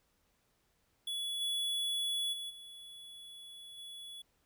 square tone with level steps, 3400 Hz, G#7, 40 cents sharp, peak -36 / -33 / -40 / -49 / -46 dBFS, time 1.07-4.22 s, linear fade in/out 5 ms, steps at 1.4 / 2.32 / 2.49 / 3.77 s, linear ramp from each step 20 ms, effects pink hiss -75 dBFS RMS until 4.45 s

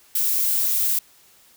violet noise, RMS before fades -21 dBFS, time 0.15-0.99 s, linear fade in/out 5 ms, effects white hiss -54 dBFS RMS until 1.56 s

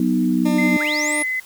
sine chord, B major, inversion second, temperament equal, 185 / 246.9 / 311.1 Hz, F#3 / B3 / D#4, 0 / 0 / 0 cents, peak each -21 / -18 / -21 dBFS, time 0-0.77 s, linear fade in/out 2 ms
20% pulse tone, 300.5 Hz, D4, 40 cents sharp, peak -18 dBFS, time 0.45-1.23 s, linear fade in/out 10 ms
sine tone with pitch glide, 2072 to 2032 Hz, C7 to B6, -17 to +49 cents, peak -20 dBFS, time 0.58-1.4 s, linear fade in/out 5 ms, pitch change -34 cents, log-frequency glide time 0.71-1.11 s
sine linear sweep, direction up, 1212 to 10548 Hz, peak -25 dBFS, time 0.8-1.24 s, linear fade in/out 5 ms
effects white hiss -45 dBFS RMS until 1.45 s

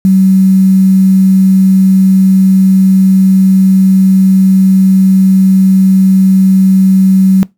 sine tone with quantisation, 190 Hz, F#3, 46 cents sharp, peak -3 dBFS, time 0.05-7.43 s, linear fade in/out 0 ms, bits 5, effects noise-tail reverb RT60 0.2 s tail -22 dB re dry

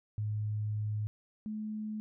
sine tone pair in turn, 106.1 / 214.5 Hz, G#2 / A3, +38 / -44 cents, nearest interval octave, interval 1218 cents, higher second, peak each -31 / -35 dBFS, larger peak first, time 0.18-1.07 / 1.46-2 s, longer first, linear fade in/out 0 ms, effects none

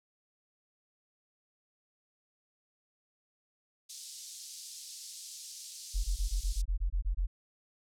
pink high-pass noise, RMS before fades -43 dBFS, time 3.89-6.62 s, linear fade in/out 10 ms, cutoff 4500 Hz, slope 24 dB/octave
sine tone bursts, 43.65 Hz, F1, in tune, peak -27 dBFS, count 11, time 5.94-7.27 s, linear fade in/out 20 ms, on 100 ms, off 23 ms
effects low-pass 9000 Hz 12 dB/octave

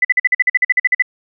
sine tone bursts, 2000 Hz, B6, 21 cents sharp, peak -8 dBFS, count 14, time 0.02-1.023 s, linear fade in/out 5 ms, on 28 ms, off 47 ms, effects none

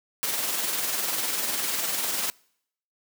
white noise with tremolo, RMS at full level -26 dBFS, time 0.23-2.3 s, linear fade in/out 0 ms, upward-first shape sine, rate 20 Hz, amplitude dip 40%, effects noise-tail reverb RT60 0.7 s tail -26 dB re dry + high-pass 200 Hz 12 dB/octave

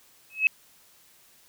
sine tone with exponential growth, 2575 Hz, E7, 41 cents flat, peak -13 dBFS, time 0.3-0.47 s, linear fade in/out 1 ms, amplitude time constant 35 ms, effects white hiss -58 dBFS RMS until 1.48 s

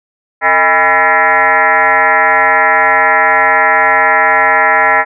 sine tone with frequency modulation, 1351 Hz, E6, 42 cents sharp, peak -6 dBFS, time 0.41-5.05 s, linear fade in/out 50 ms, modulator 180 Hz, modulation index 4, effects none

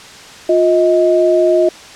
sine tone pair together, 354.4 / 631.5 Hz, F4 / D#5, +25 / +26 cents, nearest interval minor seventh, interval 1001 cents, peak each -11 dBFS, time 0.49-1.69 s, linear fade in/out 5 ms, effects white hiss -35 dBFS RMS until 1.95 s + low-pass 6000 Hz 12 dB/octave

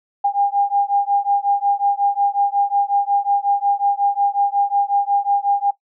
sine beating tone pair, 803 / 808.5 Hz, G5 / G#5, +41 / -47 cents, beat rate 5.5 Hz, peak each -18 dBFS, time 0.24-5.71 s, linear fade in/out 10 ms, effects noise-tail reverb RT60 0.1 s tail -17 dB re dry

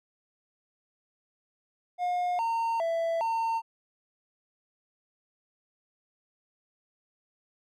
triangle tone with pitch steps, 715 / 916 / 664 / 909 Hz, F5 / A#5 / E5 / A#5, +41 / -31 / +12 / -44 cents, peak -24 dBFS, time 1.98-3.62 s, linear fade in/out 50 ms, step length 410 ms, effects none

